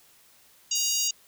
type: harmonic tone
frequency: 946 Hz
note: A#5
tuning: 25 cents sharp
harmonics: 3 / 4 / 5 / 6 / 7 / 8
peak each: -33 / -38 / -31 / -36 / -26 / -38 dBFS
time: 0.71-1.11 s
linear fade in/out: 5 ms
type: high-pass noise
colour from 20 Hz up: white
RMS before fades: -35 dBFS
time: 0.75-1.08 s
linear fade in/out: 5 ms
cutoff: 5300 Hz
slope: 48 dB/octave
effects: white hiss -58 dBFS RMS until 1.27 s